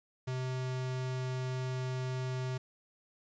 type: tone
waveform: square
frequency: 128.7 Hz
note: C3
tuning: 28 cents flat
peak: -34 dBFS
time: 0.27-2.58 s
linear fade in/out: 10 ms
effects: resampled to 16000 Hz + 11-bit